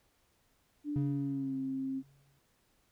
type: tone with pitch glide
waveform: sine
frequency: 293.7 to 266.2 Hz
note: D4 to C4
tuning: 0 to +30 cents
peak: -33 dBFS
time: 0.84-2.03 s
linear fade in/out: 50 ms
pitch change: -170 cents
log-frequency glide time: 0.95-1.55 s
type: tone with exponential decay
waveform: triangle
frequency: 138.59 Hz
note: C#3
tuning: in tune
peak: -27 dBFS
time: 0.96-2.39 s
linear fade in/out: 0 ms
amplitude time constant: 310 ms
effects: pink hiss -72 dBFS RMS until 2.91 s